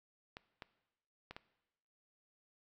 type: clicks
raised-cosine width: 0.3 ms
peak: -30 dBFS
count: 4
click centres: 0.369 / 0.622 / 1.31 / 1.365 s
effects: noise-tail reverb RT60 1.0 s tail -18 dB re dry